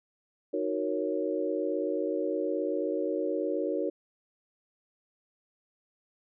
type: chord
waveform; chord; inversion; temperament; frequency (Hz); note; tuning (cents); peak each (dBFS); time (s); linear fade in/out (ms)
sine; D# minor seventh; none; equal; 311.1 / 370 / 466.2 / 554.4; D#4 / F#4 / A#4 / C#5; 0 / 0 / 0 / 0; -33; 0.53-3.9; 10
effects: none